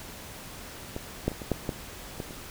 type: clicks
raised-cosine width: 2 ms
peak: -19 / -11 / -23 / -24 / -11 / -15 / -19 / -28 dBFS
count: 8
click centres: 0.964 / 1.28 / 1.317 / 1.418 / 1.517 / 1.692 / 2.202 / 2.308 s
effects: pink hiss -43 dBFS RMS until 2.5 s